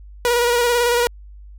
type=tone with vibrato; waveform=sawtooth; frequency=480.2 Hz; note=B4; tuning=49 cents flat; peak=-11 dBFS; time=0.25-1.07 s; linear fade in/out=0 ms; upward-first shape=square; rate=18 Hz; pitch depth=25 cents each way; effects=added 50 Hz sine -37 dBFS peak until 1.58 s